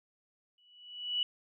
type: tone with exponential growth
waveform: sine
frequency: 2948 Hz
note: F#7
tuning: 7 cents flat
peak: -26 dBFS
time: 0.58-1.23 s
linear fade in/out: 2 ms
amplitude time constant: 140 ms
effects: none